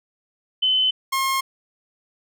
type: tone pair in turn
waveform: sine / sawtooth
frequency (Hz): 3041 / 1072.1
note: F#7 / C6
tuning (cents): +47 / +42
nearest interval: octave + tritone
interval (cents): 1805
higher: first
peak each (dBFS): -16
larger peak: neither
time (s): 0.62-0.91 / 1.12-1.41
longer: neither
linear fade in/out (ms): 10
effects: none